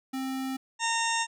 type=tone; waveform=square; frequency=264.1 Hz; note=C4; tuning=16 cents sharp; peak=-31 dBFS; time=0.13-0.57 s; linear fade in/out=10 ms
type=harmonic tone; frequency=917 Hz; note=A#5; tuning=29 cents flat; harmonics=1 / 2 / 3 / 4 / 6 / 7 / 8 / 9; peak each=-29 / -32 / -34 / -35 / -37 / -37 / -38 / -39 dBFS; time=0.79-1.27 s; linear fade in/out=50 ms
effects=none